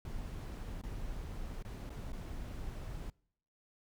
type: noise with dropouts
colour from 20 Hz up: brown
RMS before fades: -42 dBFS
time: 0.05-3.1 s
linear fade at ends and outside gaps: 2 ms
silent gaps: 0.815-0.836 / 1.626-1.649 / 1.895-1.902 / 2.121-2.13 s
effects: noise-tail reverb RT60 0.7 s tail -26 dB re dry